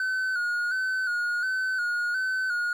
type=tone with vibrato; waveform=triangle; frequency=1480 Hz; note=F#6; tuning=in tune; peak=-23 dBFS; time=0-2.73 s; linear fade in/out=2 ms; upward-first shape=square; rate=1.4 Hz; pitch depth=48 cents each way; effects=none